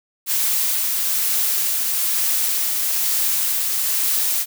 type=noise with tremolo; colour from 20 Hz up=blue; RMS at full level=-19 dBFS; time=0.26-4.46 s; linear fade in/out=50 ms; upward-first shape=triangle; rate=1.1 Hz; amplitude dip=25%; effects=none